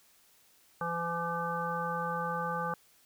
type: harmonic tone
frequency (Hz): 169.4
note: E3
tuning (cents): +48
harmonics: 1 / 3 / 5 / 7 / 9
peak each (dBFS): -39 / -38 / -37 / -35 / -40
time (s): 0.81-2.74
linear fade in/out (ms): 2
effects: white hiss -64 dBFS RMS until 3.05 s